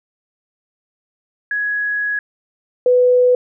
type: tone pair in turn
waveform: sine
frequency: 1672 / 497.1 Hz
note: G#6 / B4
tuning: +11 / +11 cents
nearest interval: octave + major sixth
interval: 2100 cents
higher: first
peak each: -17 / -9 dBFS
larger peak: second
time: 1.51-2.19 / 2.86-3.35 s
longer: first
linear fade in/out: 2 ms
effects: none